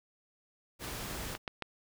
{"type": "noise", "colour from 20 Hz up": "pink", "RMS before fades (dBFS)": -40, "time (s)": [0.79, 1.38], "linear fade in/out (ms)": 50}
{"type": "clicks", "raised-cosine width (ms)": 0.3, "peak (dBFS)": -20, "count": 3, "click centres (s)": [1.351, 1.478, 1.623]}
{"effects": []}